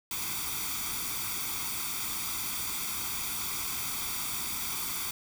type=noise with comb filter; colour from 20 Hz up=white; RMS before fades=-34 dBFS; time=0.11-5.11 s; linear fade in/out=2 ms; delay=0.86 ms; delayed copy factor=+0.75; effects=none